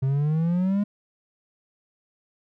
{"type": "exponential sweep", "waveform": "triangle", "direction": "up", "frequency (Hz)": [130.81, 208], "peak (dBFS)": -18, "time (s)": [0.02, 0.84], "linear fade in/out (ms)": 10, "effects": []}